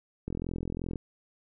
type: click train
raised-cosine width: 3 ms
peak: -21 dBFS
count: 30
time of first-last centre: 0.28-0.958 s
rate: 42.8 Hz
effects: none